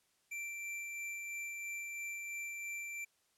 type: tone with tremolo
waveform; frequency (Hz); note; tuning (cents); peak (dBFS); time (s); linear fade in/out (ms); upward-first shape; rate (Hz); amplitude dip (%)
square; 2349; D7; 0; -40; 0.31-3.05; 10; sine; 3; 25
effects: white hiss -75 dBFS RMS until 3.37 s + low-pass 11000 Hz 12 dB/octave